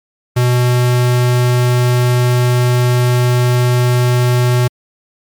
square tone, 123.47 Hz, B2, in tune, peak -10 dBFS, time 0.36-4.68 s, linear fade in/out 10 ms, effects MP3 96 kbps

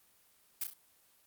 blue noise with echo, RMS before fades -34 dBFS, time 0.61-0.64 s, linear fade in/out 5 ms, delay 32 ms, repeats 3, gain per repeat -6 dB, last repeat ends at 0.736 s, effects white hiss -67 dBFS RMS until 1.26 s + Opus 24 kbps

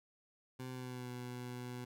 20% pulse tone with pitch glide, 128.2 to 123.76 Hz, C3 to B2, -35 to +4 cents, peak -38 dBFS, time 0.59-1.85 s, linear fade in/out 10 ms, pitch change -61 cents, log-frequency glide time 0.69-1.11 s, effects none

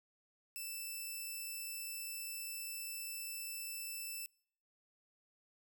5% pulse tone, 2645 Hz, E7, 5 cents sharp, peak -33 dBFS, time 0.56-4.26 s, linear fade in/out 0 ms, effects noise-tail reverb RT60 0.6 s tail -26 dB re dry

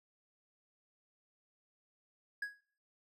triangle tone with exponential decay, 1661.2 Hz, G#6, in tune, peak -31 dBFS, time 2.42-2.61 s, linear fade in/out 5 ms, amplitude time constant 40 ms, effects noise-tail reverb RT60 0.6 s tail -25 dB re dry

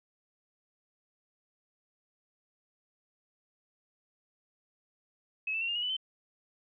sine tone with pitch steps, 2574 / 2651 / 2730 / 2812 / 2896 / 2982 / 3072 Hz, E7 / E7 / F7 / F7 / F#7 / F#7 / G7, -42 / +9 / -40 / +11 / -38 / +13 / -36 cents, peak -30 dBFS, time 5.47-5.967 s, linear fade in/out 5 ms, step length 71 ms, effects none

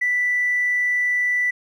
triangle tone with tanh clipping, 1975.5 Hz, B6, in tune, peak -17 dBFS, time 0.01-1.51 s, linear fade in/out 10 ms, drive 1 dB, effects none

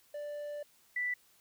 triangle / sine tone pair in turn, 587.3 / 1975.4 Hz, D5 / B6, 0 / 0 cents, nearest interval octave + major sixth, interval 2100 cents, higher second, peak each -36 / -31 dBFS, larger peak second, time 0.14-0.63 / 0.96-1.14 s, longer first, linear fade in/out 5 ms, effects white hiss -66 dBFS RMS until 1.4 s

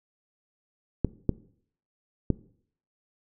clicks, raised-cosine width 3 ms, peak -9 dBFS, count 3, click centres 1.047 / 1.293 / 2.303 s, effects noise-tail reverb RT60 0.6 s tail -20 dB re dry

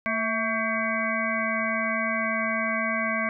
harmonic tone with a mistuned harmonic, 225.3 Hz, A3, 41 cents sharp, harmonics 1 / 3 / 5 / 7 / 9 / 10, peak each -31 / -31 / -31 / -31 / -31 / -31 dBFS, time 0.06-3.29 s, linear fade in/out 0 ms, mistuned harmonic 3, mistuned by -57 cents, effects none

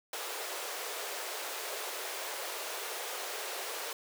pink high-pass noise, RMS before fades -39 dBFS, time 0.13-3.93 s, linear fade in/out 2 ms, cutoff 390 Hz, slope 48 dB/octave, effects none

